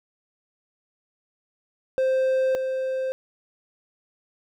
triangle tone pair in turn, 523.3 / 523.3 Hz, C5 / C5, 0 / 0 cents, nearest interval unison, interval 0 cents, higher neither, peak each -17 / -22 dBFS, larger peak first, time 1.98-2.55 / 2.55-3.12 s, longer neither, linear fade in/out 0 ms, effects none

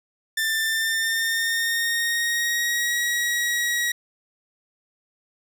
sawtooth tone with pitch glide, 1781 to 1908.8 Hz, A6 to A#6, +21 to +41 cents, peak -18 dBFS, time 0.37-3.92 s, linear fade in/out 5 ms, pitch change +120 cents, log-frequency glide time 0.62-2.98 s, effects none

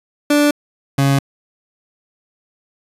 30% pulse tone pair in turn, 292.8 / 138.18 Hz, D4 / C#3, -5 / -5 cents, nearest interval octave + minor second, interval 1300 cents, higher first, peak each -8 / -9 dBFS, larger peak first, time 0.3-0.51 / 0.98-1.19 s, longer neither, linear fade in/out 5 ms, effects resampled to 32000 Hz

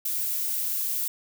violet noise with ADSR envelope, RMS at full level -26 dBFS, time 0.05-1.08 s, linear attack 8 ms, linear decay 4 ms, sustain -2 dB, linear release 3 ms, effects none

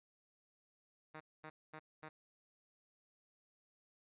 5% pulse tone bursts, 155.56 Hz, D#3, in tune, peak -37 dBFS, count 4, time 1.14-2.09 s, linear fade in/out 10 ms, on 65 ms, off 230 ms, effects resampled to 8000 Hz

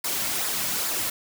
white noise with flanger, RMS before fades -27 dBFS, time 0.04-1.1 s, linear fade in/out 5 ms, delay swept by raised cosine 0.32 to 2.52 ms, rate 2.4 Hz, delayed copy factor -0.5, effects none

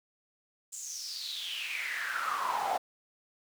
brown noise with high-pass filter sweep, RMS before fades -35 dBFS, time 0.72-2.78 s, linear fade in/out 10 ms, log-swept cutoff 7600 to 710 Hz, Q 7.5, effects none

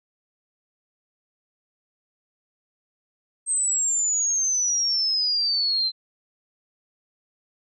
sine exponential sweep, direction down, 8372 to 4071 Hz, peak -20 dBFS, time 3.46-5.92 s, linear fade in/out 50 ms, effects none

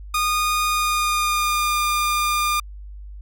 sawtooth tone with pitch glide, 1228 to 1204.8 Hz, D#6 to D6, -23 to +44 cents, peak -15 dBFS, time 0.14-2.6 s, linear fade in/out 5 ms, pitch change -33 cents, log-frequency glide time 0.67-1.82 s, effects added 50 Hz sine -34 dBFS peak until 3.21 s

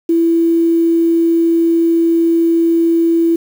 sine tone with quantisation, 333.3 Hz, E4, 19 cents sharp, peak -9 dBFS, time 0.09-3.36 s, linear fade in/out 5 ms, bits 6, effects none

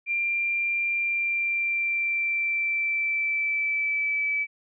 sine tone with pitch glide, 2379 to 2302 Hz, D7 to D7, +22 to -35 cents, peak -23 dBFS, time 0.06-4.47 s, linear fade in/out 50 ms, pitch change -57 cents, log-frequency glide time 0.98-4.33 s, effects none

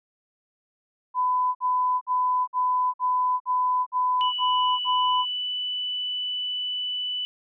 sine tone bursts, 1003 Hz, B5, 26 cents sharp, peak -20 dBFS, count 9, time 1.14-5.254 s, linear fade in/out 50 ms, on 410 ms, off 53 ms
sine tone with pitch glide, 2960 to 2982 Hz, F#7 to F#7, 0 to +13 cents, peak -26 dBFS, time 4.21-7.25 s, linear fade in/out 0 ms, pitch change +13 cents, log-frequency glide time 4.68-5.51 s
effects none

